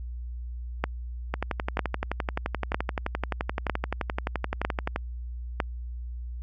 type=two click trains; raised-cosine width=0.5 ms; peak=-9 / -12 dBFS; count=6 / 43; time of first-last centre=0.84-5.602 / 1.34-4.961 s; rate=1.05 / 11.6 Hz; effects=added 60 Hz sine -33 dBFS peak until 6.42 s